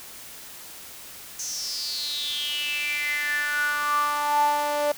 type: tone with high-pass filter sweep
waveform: sawtooth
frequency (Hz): 293.7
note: D4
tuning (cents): 0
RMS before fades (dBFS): -26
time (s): 1.39-4.92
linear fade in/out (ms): 5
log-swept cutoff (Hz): 6300 to 630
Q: 8.9
effects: white hiss -42 dBFS RMS until 4.97 s